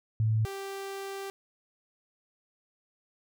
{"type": "tone pair in turn", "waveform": ["sine", "sawtooth"], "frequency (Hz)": [110, 392], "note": ["A2", "G4"], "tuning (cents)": [0, 0], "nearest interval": "octave + minor seventh", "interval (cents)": 2200, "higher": "second", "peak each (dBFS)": [-23, -32], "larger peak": "first", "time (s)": [[0.2, 0.45], [0.45, 1.3]], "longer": "second", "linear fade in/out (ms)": 0, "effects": []}